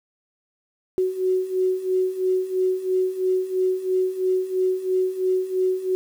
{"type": "beating tone pair", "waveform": "sine", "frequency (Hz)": [370, 373], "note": ["F#4", "F#4"], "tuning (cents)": [0, 14], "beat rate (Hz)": 3, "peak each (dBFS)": [-25, -21], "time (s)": [0.98, 5.95], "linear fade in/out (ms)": 0, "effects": ["8-bit"]}